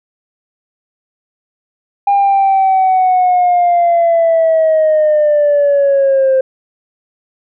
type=linear sweep; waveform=sine; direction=down; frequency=806 to 523.3 Hz; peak=-6 dBFS; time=2.07-6.41 s; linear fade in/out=5 ms; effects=tanh soft clip ceiling -5 dBFS